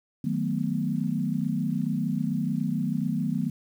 sine chord, B dominant seventh, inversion first, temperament equal, 155.56 / 185 / 220 / 246.9 Hz, D#3 / F#3 / A3 / B3, 0 / 0 / 0 / 0 cents, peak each -30 dBFS, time 0.24-3.5 s, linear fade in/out 5 ms, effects 9-bit

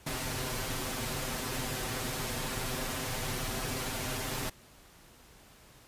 pink noise with comb filter, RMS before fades -35 dBFS, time 0.06-4.5 s, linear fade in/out 10 ms, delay 7.8 ms, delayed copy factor +0.8, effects pink hiss -57 dBFS RMS until 5.87 s + resampled to 32000 Hz

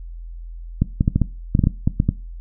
clicks, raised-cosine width 5 ms, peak -3 dBFS, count 12, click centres 0.82 / 1.009 / 1.079 / 1.16 / 1.217 / 1.551 / 1.592 / 1.639 / 1.671 / 1.875 / 2.001 / 2.09 s, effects noise-tail reverb RT60 0.3 s tail -19 dB re dry + added 42 Hz sine -31 dBFS peak until 2.4 s

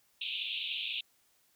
pink band-pass noise, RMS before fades -37 dBFS, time 0.21-1.01 s, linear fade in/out 5 ms, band 2500 to 3800 Hz, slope 96 dB/octave, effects white hiss -70 dBFS RMS until 1.55 s

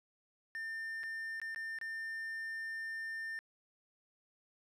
triangle tone with dropouts, 1800 Hz, A6, 39 cents sharp, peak -37 dBFS, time 0.55-3.39 s, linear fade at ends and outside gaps 0 ms, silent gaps 1.033-1.037 / 1.4-1.416 / 1.547-1.56 / 1.787-1.813 s, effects resampled to 32000 Hz

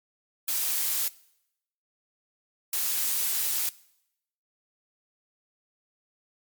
blue noise bursts at uneven times, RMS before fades -27 dBFS, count 2, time 0.48-1.08 / 2.73-3.69 s, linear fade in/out 2 ms, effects noise-tail reverb RT60 0.8 s tail -21 dB re dry + MP3 96 kbps

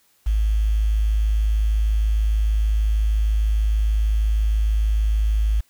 sine tone with quantisation, 53.2 Hz, G#1, 42 cents sharp, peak -16 dBFS, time 0.26-5.61 s, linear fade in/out 10 ms, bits 7, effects white hiss -61 dBFS RMS until 5.69 s

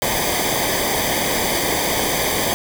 pink noise with comb filter, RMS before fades -20 dBFS, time 0.02-2.54 s, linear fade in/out 0 ms, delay 0.73 ms, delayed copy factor -0.8, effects none

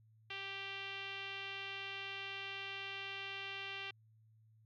5% pulse tone with low-pass filter, 392 Hz, G4, in tune, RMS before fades -45 dBFS, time 0.3-3.91 s, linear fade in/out 5 ms, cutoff 2900 Hz, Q 3, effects added 110 Hz sine -64 dBFS peak until 4.65 s

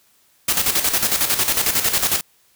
white noise with tremolo, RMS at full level -17 dBFS, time 0.48-2.21 s, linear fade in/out 5 ms, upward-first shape square, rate 11 Hz, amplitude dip 60%, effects white hiss -58 dBFS RMS until 2.55 s

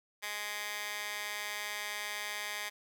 15% pulse tone with high-pass filter, 207.7 Hz, G#3, in tune, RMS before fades -39 dBFS, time 0.22-2.7 s, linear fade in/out 20 ms, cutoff 1600 Hz, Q 1.2, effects none

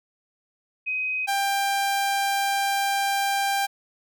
sine / sawtooth tone pair in turn, 2517 / 792.8 Hz, D#7 / G5, +19 / +19 cents, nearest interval octave + minor sixth, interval 2000 cents, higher first, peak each -24 / -18 dBFS, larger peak second, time 0.86-1.27 / 1.27-3.67 s, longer second, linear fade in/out 20 ms, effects none

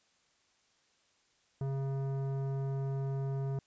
sine tone with tanh clipping, 136.1 Hz, C#3, 31 cents flat, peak -34 dBFS, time 1.61-3.59 s, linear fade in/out 2 ms, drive 14 dB, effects white hiss -71 dBFS RMS until 3.66 s + resampled to 16000 Hz

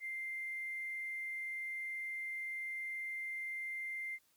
triangle tone with hard clipping, 2093 Hz, C7, in tune, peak -39 dBFS, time 0-4.19 s, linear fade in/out 50 ms, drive 3 dB, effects white hiss -73 dBFS RMS until 4.36 s

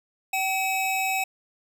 square tone pair together, 764.4 / 2573 Hz, G5 / E7, -44 / -43 cents, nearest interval octave + major sixth, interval 2101 cents, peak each -27 dBFS, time 0.33-1.24 s, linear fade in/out 5 ms, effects none

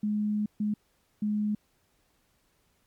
sine tone bursts at uneven times, 210 Hz, G#3, 19 cents sharp, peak -25 dBFS, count 3, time 0.03-0.46 / 0.6-0.74 / 1.22-1.55 s, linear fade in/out 5 ms, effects pink hiss -70 dBFS RMS until 2.86 s + MP3 96 kbps

